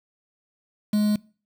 triangle tone with quantisation, 210 Hz, G#3, 19 cents sharp, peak -16 dBFS, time 0.93-1.16 s, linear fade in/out 5 ms, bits 6, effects noise-tail reverb RT60 0.4 s tail -23 dB re dry

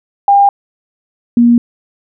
sine tone pair in turn, 802 / 237.5 Hz, G5 / A#3, +39 / +33 cents, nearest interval octave + major sixth, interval 2106 cents, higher first, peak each -4 dBFS, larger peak neither, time 0.28-0.49 / 1.37-1.58 s, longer neither, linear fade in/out 2 ms, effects none

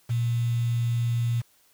sine tone with quantisation, 118.2 Hz, A#2, 24 cents sharp, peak -22 dBFS, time 0.09-1.42 s, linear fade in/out 20 ms, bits 7, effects white hiss -62 dBFS RMS until 1.73 s

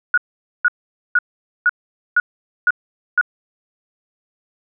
sine tone bursts, 1455 Hz, F#6, 29 cents flat, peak -10 dBFS, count 7, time 0.14-3.212 s, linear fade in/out 2 ms, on 36 ms, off 470 ms, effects none

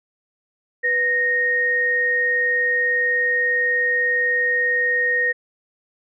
sine tone pair together, 493.9 / 1858.3 Hz, B4 / A#6, 0 / -6 cents, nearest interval octave + major seventh, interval 2294 cents, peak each -26 / -17 dBFS, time 0.83-5.33 s, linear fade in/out 20 ms, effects none

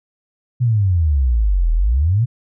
sine exponential two-way sweep, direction down then up, 126.9 to 38.89 to 126.9 Hz, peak -12 dBFS, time 0.6-2.26 s, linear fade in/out 20 ms, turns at 1.73 s, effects none

